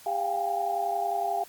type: tone cluster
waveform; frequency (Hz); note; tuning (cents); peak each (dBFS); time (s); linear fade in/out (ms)
sine; 400.1 / 698 / 784 / 815; G4 / F5 / G5 / G#5; +35 / -1 / 0 / -33; -36 / -28 / -32 / -33; 0.06-1.44; 5
effects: white hiss -51 dBFS RMS until 1.48 s + Opus 48 kbps